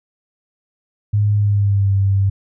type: tone with pitch glide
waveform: sine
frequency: 103.83 to 98.06 Hz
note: G#2 to G2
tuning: 0 to +1 cents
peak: -12 dBFS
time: 1.13-2.3 s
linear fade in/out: 10 ms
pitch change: -99 cents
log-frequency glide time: 1.35-1.93 s
effects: none